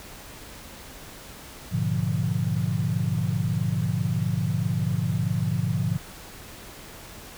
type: chord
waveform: sine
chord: G# diminished seventh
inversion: none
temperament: equal with one note detuned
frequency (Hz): 103.83 / 122.12 / 146.83 / 174.61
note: G#2 / B2 / D3 / F3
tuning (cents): 0 / -19 / 0 / 0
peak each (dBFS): -28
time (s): 1.71-5.98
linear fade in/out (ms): 20
effects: pink hiss -43 dBFS RMS until 7.37 s